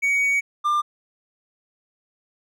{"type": "tone pair in turn", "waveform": "triangle", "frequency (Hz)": [2248, 1194.6], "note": ["C#7", "D6"], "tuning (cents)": [24, 29], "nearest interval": "major seventh", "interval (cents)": 1095, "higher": "first", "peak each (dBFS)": -16, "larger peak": "neither", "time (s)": [[0.02, 0.41], [0.64, 0.82]], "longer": "first", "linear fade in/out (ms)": 20, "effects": []}